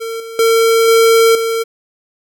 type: tone with level steps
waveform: square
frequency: 454.3 Hz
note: A#4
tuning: 45 cents flat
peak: -21 / -27 / -9 / -7 / -15 dBFS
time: 0-1.64 s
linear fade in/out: 20 ms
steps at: 0.2 / 0.39 / 0.88 / 1.35 s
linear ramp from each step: 2 ms
effects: none